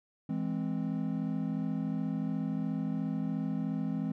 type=chord; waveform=triangle; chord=E augmented; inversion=none; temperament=equal; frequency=164.81 / 207.7 / 261.6 Hz; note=E3 / G#3 / B#3; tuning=0 / 0 / 0 cents; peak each=-33 dBFS; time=0.29-4.12 s; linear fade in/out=5 ms; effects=none